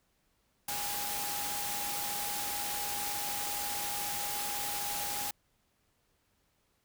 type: tone in noise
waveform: sine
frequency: 820 Hz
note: G#5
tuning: 22 cents flat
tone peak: -40 dBFS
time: 0.68-5.31 s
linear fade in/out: 5 ms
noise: white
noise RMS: -36 dBFS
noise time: 0.68-5.31 s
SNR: -7 dB
effects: pink hiss -74 dBFS RMS until 6.84 s